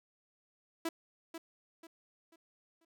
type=tone with echo; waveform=sawtooth; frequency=329.6 Hz; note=E4; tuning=in tune; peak=-29 dBFS; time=0.85-0.89 s; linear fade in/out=5 ms; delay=490 ms; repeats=4; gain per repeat=-9 dB; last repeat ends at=2.85 s; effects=none